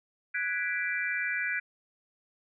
sine chord, G# half-diminished seventh, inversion third, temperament equal, 1480 / 1661.2 / 1975.5 / 2349 Hz, F#6 / G#6 / B6 / D7, 0 / 0 / 0 / 0 cents, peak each -34 dBFS, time 0.34-1.6 s, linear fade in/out 10 ms, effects none

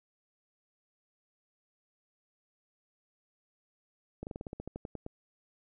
slowing click train, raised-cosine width 2 ms, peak -26 dBFS, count 13, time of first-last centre 4.23-5.064 s, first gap 39 ms, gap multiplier 1.1, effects none

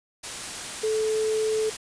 sine tone in noise, 435.6 Hz, A4, 17 cents flat, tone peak -22 dBFS, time 0.83-1.7 s, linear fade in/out 10 ms, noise white, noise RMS -34 dBFS, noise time 0.23-1.77 s, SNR +9 dB, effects resampled to 22050 Hz

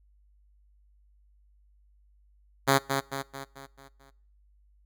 5% pulse tone with echo, 137 Hz, C#3, 20 cents flat, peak -8 dBFS, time 2.67-2.79 s, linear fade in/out 20 ms, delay 220 ms, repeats 6, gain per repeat -6 dB, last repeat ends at 4.11 s, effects noise-tail reverb RT60 0.6 s tail -23 dB re dry + added 50 Hz sine -59 dBFS peak until 4.85 s

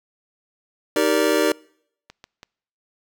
square chord, Eb major seventh, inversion none, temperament just, 311.1 / 388.9 / 466.7 / 583.4 Hz, Eb4 / G4 / Bb4 / D5, 0 / -14 / +2 / -12 cents, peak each -23 dBFS, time 0.96-1.52 s, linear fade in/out 2 ms
clicks, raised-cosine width 0.2 ms, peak -23 dBFS, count 6, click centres 1.057 / 1.262 / 1.298 / 2.1 / 2.241 / 2.431 s
effects noise-tail reverb RT60 0.7 s tail -26 dB re dry

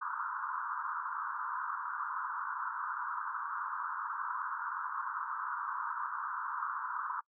pink band-pass noise, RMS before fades -38 dBFS, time 0.01-7.21 s, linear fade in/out 10 ms, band 950 to 1500 Hz, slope 96 dB/octave, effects noise-tail reverb RT60 0.1 s tail -26 dB re dry

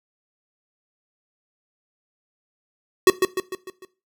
square tone with echo, 373.2 Hz, F#4, 15 cents sharp, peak -9 dBFS, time 3.07-3.1 s, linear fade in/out 2 ms, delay 150 ms, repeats 5, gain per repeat -6 dB, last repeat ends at 3.85 s, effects noise-tail reverb RT60 0.3 s tail -17 dB re dry

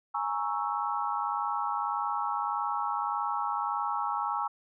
sine chord, A# half-diminished seventh, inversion third, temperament equal, 830.6 / 932.3 / 1108.7 / 1318.5 Hz, G#5 / A#5 / C#6 / E6, 0 / 0 / 0 / 0 cents, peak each -33 / -34 / -34 / -34 dBFS, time 0.14-4.48 s, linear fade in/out 10 ms, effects none

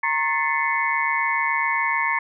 sine tone cluster, 932 / 1081 / 1757 / 2053 / 2200 Hz, A#5 / C#6 / A6 / C7 / C#7, -1 / -44 / -3 / -33 / -14 cents, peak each -26 dBFS, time 0.03-2.19 s, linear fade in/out 5 ms, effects none

